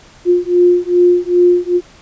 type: beating tone pair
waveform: sine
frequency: 353 / 355.5 Hz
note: F4 / F4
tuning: +19 / +31 cents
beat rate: 2.5 Hz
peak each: -11 dBFS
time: 0.25-1.81 s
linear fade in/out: 50 ms
effects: pink hiss -43 dBFS RMS until 2.01 s + resampled to 16000 Hz